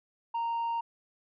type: tone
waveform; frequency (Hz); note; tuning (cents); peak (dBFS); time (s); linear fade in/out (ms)
sine; 928; A#5; -8; -26; 0.34-0.81; 10
effects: tanh soft clip ceiling -28 dBFS